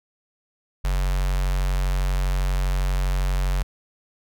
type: tone with notch filter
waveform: square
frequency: 46.25 Hz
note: F#1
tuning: in tune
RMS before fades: -22 dBFS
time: 0.84-3.63 s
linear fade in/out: 10 ms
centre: 290 Hz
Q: 0.66
effects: none